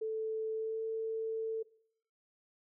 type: tone with pitch glide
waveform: sine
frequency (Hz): 440 to 445.4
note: A4 to A4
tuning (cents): 0 to +21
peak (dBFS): -33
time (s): 0.01-1.63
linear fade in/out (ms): 10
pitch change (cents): +21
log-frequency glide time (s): 0.53-0.84
effects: noise-tail reverb RT60 0.6 s tail -20 dB re dry